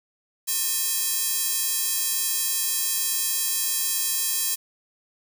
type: tone with high-pass filter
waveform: square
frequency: 360.6 Hz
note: F#4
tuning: 45 cents flat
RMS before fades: -25 dBFS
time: 0.47-4.56 s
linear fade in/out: 20 ms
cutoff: 7600 Hz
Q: 0.62
effects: 7-bit